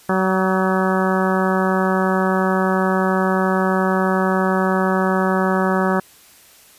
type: harmonic tone with a mistuned harmonic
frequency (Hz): 188.6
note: F#3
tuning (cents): +33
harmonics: 1 / 2 / 3 / 4 / 5 / 6 / 7 / 8 / 9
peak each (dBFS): -19 / -22 / -24 / -25 / -26 / -27 / -27 / -28 / -29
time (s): 0.09-6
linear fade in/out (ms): 5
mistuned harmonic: 7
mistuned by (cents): -46
effects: white hiss -48 dBFS RMS until 6.78 s + resampled to 32000 Hz